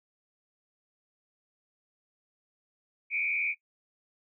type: tone with frequency modulation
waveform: sine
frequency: 2349 Hz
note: D7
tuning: in tune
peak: -27 dBFS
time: 3.1-3.55 s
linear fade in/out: 50 ms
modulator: 81 Hz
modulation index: 1.6
effects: noise-tail reverb RT60 0.1 s tail -20 dB re dry